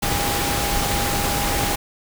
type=tone in noise; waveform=sine; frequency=811 Hz; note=G#5; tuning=41 cents flat; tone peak=-27 dBFS; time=0.02-1.76 s; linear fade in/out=10 ms; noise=pink; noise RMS=-22 dBFS; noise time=0.02-1.76 s; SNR=-8 dB; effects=none